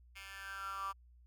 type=tone with high-pass filter sweep; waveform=10% pulse; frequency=195.5 Hz; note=G3; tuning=4 cents flat; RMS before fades=-44 dBFS; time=0.15-0.93 s; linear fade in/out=20 ms; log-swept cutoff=2100 to 1100 Hz; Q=9.7; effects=added 60 Hz sine -59 dBFS peak until 1.26 s